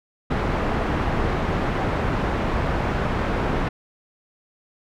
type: low-pass noise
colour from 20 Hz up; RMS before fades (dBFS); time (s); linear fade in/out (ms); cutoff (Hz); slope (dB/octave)
pink; -23; 0.3-3.69; 10; 1600; 12
effects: none